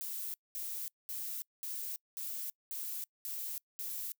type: noise bursts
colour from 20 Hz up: violet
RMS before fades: -40 dBFS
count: 8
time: 0.01-4.12 s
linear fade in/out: 0 ms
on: 330 ms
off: 210 ms
effects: noise-tail reverb RT60 0.1 s tail -26 dB re dry